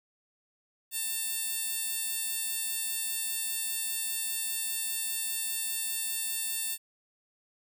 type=tone with high-pass filter; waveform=15% pulse; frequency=895 Hz; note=A5; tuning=29 cents sharp; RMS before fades=-33 dBFS; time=0.91-6.78 s; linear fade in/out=50 ms; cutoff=7400 Hz; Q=0.55; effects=none